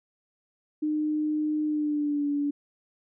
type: tone with pitch glide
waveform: sine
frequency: 304.4 to 288 Hz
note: D#4 to D4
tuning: -38 to -34 cents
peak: -24 dBFS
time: 0.82-2.51 s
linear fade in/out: 10 ms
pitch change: -96 cents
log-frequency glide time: 1.65-2.27 s
effects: none

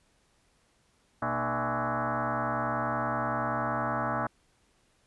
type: tone with frequency modulation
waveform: sine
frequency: 233.8 Hz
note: A#3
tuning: 5 cents sharp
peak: -27 dBFS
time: 1.22-4.27 s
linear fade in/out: 5 ms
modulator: 179 Hz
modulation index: 7.2
effects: pink hiss -68 dBFS RMS until 5.06 s + resampled to 24000 Hz

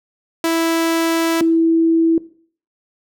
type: tone pair in turn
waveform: sawtooth / sine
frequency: 329.6 / 328.3 Hz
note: E4 / E4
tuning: 0 / -7 cents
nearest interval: unison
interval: 7 cents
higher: first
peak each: -11 dBFS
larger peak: neither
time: 0.44-1.41 / 1.41-2.18 s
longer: first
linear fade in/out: 2 ms
effects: noise-tail reverb RT60 0.5 s tail -19 dB re dry

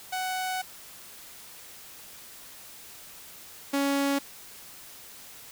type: tone pair in turn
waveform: sawtooth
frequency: 745 / 279.1 Hz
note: F#5 / C#4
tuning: +12 / +12 cents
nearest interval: octave + perfect fourth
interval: 1700 cents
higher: first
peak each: -25 / -20 dBFS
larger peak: second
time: 0.12-0.62 / 3.73-4.19 s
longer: first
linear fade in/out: 10 ms
effects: white hiss -47 dBFS RMS until 5.51 s

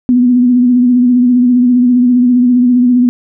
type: tone with vibrato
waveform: sine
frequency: 246.9 Hz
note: B3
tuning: in tune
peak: -5 dBFS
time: 0.09-3.09 s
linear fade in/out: 0 ms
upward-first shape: sine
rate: 15 Hz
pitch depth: 39 cents each way
effects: none

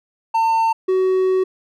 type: tone pair in turn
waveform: triangle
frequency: 902 / 374.9 Hz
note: A5 / F#4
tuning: +43 / +23 cents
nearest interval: octave + minor third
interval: 1520 cents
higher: first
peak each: -12 dBFS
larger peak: neither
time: 0.34-0.73 / 0.88-1.44 s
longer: second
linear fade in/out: 10 ms
effects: none

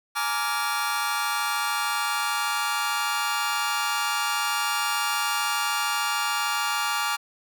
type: chord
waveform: sawtooth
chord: Bb dominant seventh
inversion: third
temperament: just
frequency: 839.1 / 932.3 / 1165.4 / 1398.5 Hz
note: Ab5 / Bb5 / D6 / F6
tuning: +18 / 0 / -14 / +2 cents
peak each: -27 / -29 / -25 / -25 dBFS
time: 0.15-7.17 s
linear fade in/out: 20 ms
effects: none

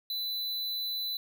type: tone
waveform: square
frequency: 3997 Hz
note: B7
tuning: 20 cents sharp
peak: -32 dBFS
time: 0.1-1.17 s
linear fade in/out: 2 ms
effects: none

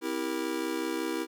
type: chord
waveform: square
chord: C dominant seventh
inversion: none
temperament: just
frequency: 261.6 / 327 / 392.4 / 470.9 Hz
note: C4 / E4 / G4 / Bb4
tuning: 0 / -14 / +2 / +18 cents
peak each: -39 / -33 / -38 / -38 dBFS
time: 0.01-1.27 s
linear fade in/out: 50 ms
effects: none

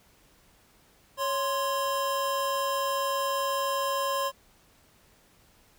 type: tone pair together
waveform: square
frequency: 554.4 / 1046.5 Hz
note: C#5 / C6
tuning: 0 / 0 cents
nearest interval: major seventh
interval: 1100 cents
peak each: -31 / -29 dBFS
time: 1.17-4.32 s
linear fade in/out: 50 ms
effects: pink hiss -61 dBFS RMS until 5.78 s

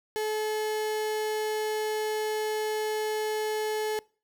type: tone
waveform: 35% pulse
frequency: 430 Hz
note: A4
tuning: 40 cents flat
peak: -26 dBFS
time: 0.16-3.99 s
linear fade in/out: 0 ms
effects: noise-tail reverb RT60 0.4 s tail -24 dB re dry

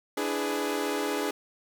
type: chord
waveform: sawtooth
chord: E dominant seventh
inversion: third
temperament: equal with one note detuned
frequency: 293.7 / 329.6 / 415.3 / 499.3 Hz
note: D4 / E4 / G#4 / B4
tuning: 0 / 0 / 0 / +19 cents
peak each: -28 / -33 / -27 / -32 dBFS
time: 0.17-1.31 s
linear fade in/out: 5 ms
effects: none

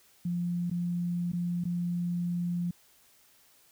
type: tone with dropouts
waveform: sine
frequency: 174.61 Hz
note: F3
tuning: in tune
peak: -28 dBFS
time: 0.25-2.71 s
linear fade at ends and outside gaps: 5 ms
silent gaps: 0.7-0.712 / 1.319-1.332 / 1.64-1.652 s
effects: white hiss -62 dBFS RMS until 3.71 s

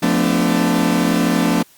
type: chord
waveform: 40% pulse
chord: B half-diminished seventh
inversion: second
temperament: equal with one note detuned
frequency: 174.61 / 220 / 252 / 293.7 Hz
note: F3 / A3 / B3 / D4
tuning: 0 / 0 / +35 / 0 cents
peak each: -19 dBFS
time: 0.02-1.63 s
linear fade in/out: 10 ms
effects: white hiss -50 dBFS RMS until 1.77 s + Opus 48 kbps

